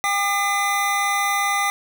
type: tone cluster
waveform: square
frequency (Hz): 800 / 1207 / 2025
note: G5 / D6 / B6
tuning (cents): +35 / +47 / +43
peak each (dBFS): -24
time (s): 0.04-1.7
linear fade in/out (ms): 0
effects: none